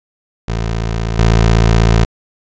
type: tone with level steps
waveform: 20% pulse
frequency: 56.1 Hz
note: A1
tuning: 34 cents sharp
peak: -11 / -3 dBFS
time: 0.48-2.05 s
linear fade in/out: 5 ms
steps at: 1.19 s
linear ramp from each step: 2 ms
effects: resampled to 16000 Hz

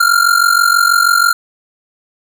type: ring-modulated tone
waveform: square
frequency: 1394 Hz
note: F6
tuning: 4 cents flat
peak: -6 dBFS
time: 0-1.33 s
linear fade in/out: 5 ms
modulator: 23.1 Hz
effects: none

